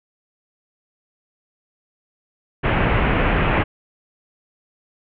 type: low-pass noise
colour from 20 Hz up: pink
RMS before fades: -18 dBFS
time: 2.63-3.64 s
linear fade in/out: 20 ms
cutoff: 2800 Hz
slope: 48 dB/octave
effects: none